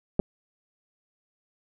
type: clicks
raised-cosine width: 2 ms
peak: -10 dBFS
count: 2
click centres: 0.194 / 0.199 s
effects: none